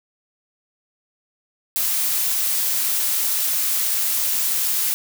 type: noise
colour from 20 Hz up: blue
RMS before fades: -21 dBFS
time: 1.76-4.94 s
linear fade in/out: 0 ms
effects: none